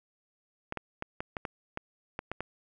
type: clicks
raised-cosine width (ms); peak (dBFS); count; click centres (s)
0.5; -19; 10; 0.724 / 0.773 / 1.024 / 1.205 / 1.368 / 1.452 / 1.774 / 2.191 / 2.316 / 2.406
effects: none